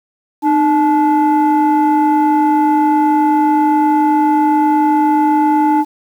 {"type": "tone pair together", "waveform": "sine", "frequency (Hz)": [304.6, 865], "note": ["D#4", "A5"], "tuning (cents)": [-37, -30], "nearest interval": "octave + tritone", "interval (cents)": 1807, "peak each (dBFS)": -10, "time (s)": [0.42, 5.85], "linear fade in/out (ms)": 50, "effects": ["tanh soft clip ceiling -6 dBFS", "7-bit"]}